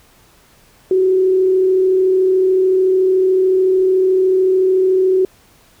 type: tone with frequency modulation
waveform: sine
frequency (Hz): 375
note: F#4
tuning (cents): +23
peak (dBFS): -10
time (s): 0.91-5.25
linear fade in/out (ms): 2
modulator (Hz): 33.7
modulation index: 0.25
effects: pink hiss -50 dBFS RMS until 5.8 s